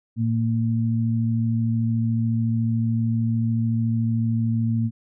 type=tone pair together; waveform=sine; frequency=114.1 / 228.4 Hz; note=A#2 / A#3; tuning=-37 / -35 cents; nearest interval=octave; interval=1202 cents; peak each=-21 / -23 dBFS; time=0.16-4.91 s; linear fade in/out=50 ms; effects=none